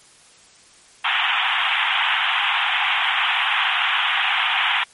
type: band-pass noise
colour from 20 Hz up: white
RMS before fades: -20 dBFS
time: 1.04-4.84 s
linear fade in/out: 10 ms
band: 740 to 3400 Hz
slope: 96 dB/octave
effects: white hiss -50 dBFS RMS until 4.93 s + MP3 48 kbps